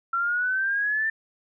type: exponential sweep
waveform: sine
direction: up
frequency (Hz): 1356 to 1792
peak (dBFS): -22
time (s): 0.13-1.1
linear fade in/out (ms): 5
effects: none